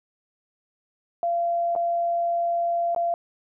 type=tone with dropouts; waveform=sine; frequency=686 Hz; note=F5; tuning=31 cents flat; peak=-21 dBFS; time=1.23-3.14 s; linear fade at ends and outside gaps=1 ms; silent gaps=1.752-1.761 / 2.948-2.962 s; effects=none